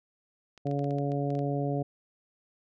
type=clicks; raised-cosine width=0.2 ms; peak=-33 dBFS; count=11; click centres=0.577 / 0.67 / 0.713 / 0.792 / 0.843 / 0.908 / 0.985 / 1.119 / 1.304 / 1.352 / 1.391 s
type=harmonic tone; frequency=141.7 Hz; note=C#3; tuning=38 cents sharp; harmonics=1 / 2 / 3 / 4 / 5; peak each=-30 / -33 / -35 / -36 / -37 dBFS; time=0.65-1.83 s; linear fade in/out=10 ms
effects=none